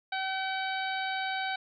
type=harmonic tone with a mistuned harmonic; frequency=764 Hz; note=G5; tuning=45 cents flat; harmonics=1 / 2 / 3 / 4 / 5 / 6; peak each=-33 / -35 / -39 / -43 / -40 / -48 dBFS; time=0.12-1.56 s; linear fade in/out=5 ms; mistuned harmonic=6; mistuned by=-36 cents; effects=none